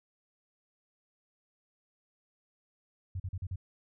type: tone bursts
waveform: sine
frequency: 92.5 Hz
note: F#2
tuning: in tune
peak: -33 dBFS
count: 5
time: 3.15-3.559 s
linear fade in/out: 5 ms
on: 49 ms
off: 41 ms
effects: none